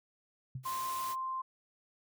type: tone with exponential decay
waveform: sine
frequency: 129.7 Hz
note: C3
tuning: 15 cents flat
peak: -34 dBFS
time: 0.55-0.71 s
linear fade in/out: 5 ms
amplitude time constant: 33 ms
type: noise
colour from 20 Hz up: white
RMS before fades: -44 dBFS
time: 0.63-1.16 s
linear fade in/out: 50 ms
type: tone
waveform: sine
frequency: 1046.5 Hz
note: C6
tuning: in tune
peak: -34 dBFS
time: 0.65-1.42 s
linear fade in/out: 10 ms
effects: none